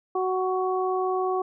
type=harmonic tone; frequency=372.1 Hz; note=F#4; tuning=10 cents sharp; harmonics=1 / 2 / 3; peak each=-25 / -28 / -30 dBFS; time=0.15-1.42 s; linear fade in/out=5 ms; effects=none